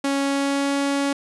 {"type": "tone with pitch glide", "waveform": "sawtooth", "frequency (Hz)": [277.2, 279.9], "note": ["C#4", "C#4"], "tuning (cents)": [0, 17], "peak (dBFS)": -16, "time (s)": [0.04, 1.13], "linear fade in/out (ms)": 5, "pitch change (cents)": 17, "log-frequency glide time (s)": [0.22, 0.74], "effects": ["resampled to 24000 Hz"]}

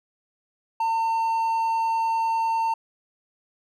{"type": "tone", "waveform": "triangle", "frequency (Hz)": 905, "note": "A5", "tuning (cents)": 48, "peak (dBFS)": -19, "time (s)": [0.8, 2.74], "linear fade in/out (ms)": 5, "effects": []}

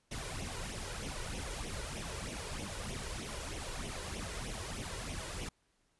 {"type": "noise with flanger", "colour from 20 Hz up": "pink", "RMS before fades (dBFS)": -41, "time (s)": [0.11, 5.49], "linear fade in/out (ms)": 5, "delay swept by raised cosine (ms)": [0.32, 2.12], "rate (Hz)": 3.2, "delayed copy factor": 0.65, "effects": ["pink hiss -75 dBFS RMS until 5.99 s", "resampled to 24000 Hz"]}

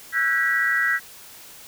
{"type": "tone cluster", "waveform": "sine", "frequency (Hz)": [1334, 1506, 1624, 1938], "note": ["E6", "F#6", "G#6", "B6"], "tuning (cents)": [20, 30, -39, -33], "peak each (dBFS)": [-29, -28, -23, -21], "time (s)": [0.12, 1], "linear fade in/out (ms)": 50, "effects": ["white hiss -44 dBFS RMS until 1.67 s"]}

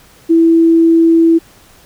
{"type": "tone", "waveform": "sine", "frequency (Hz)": 330, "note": "E4", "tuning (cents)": 2, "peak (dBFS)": -5, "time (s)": [0.29, 1.39], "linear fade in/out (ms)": 20, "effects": ["pink hiss -44 dBFS RMS until 1.85 s"]}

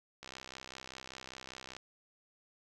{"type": "click train", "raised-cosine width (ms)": 0.2, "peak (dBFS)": -28, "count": 101, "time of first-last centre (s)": [0.23, 1.766], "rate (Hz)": 65.1, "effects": []}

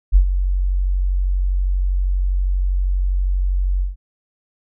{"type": "tone with ADSR envelope", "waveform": "sine", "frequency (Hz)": 46.25, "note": "F#1", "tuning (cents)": 0, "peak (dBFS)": -5, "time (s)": [0.12, 3.96], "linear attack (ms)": 36, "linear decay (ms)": 87, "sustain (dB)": -10, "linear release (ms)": 150, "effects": []}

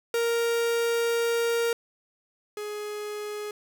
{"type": "tone pair in turn", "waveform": "45% pulse", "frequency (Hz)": [466.2, 418.7], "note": ["A#4", "G#4"], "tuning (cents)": [0, 14], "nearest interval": "major second", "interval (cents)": 186, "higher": "first", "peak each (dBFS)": [-23, -32], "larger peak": "first", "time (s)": [[0.14, 1.73], [2.57, 3.51]], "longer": "first", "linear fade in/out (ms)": 2, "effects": []}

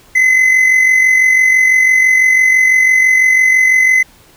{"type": "tone with amplitude modulation", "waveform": "triangle", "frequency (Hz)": 2038, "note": "C7", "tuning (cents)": -46, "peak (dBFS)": -3, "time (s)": [0.15, 4.03], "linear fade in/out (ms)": 10, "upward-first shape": "sine", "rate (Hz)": 46, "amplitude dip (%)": 45, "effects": ["pink hiss -45 dBFS RMS until 4.36 s"]}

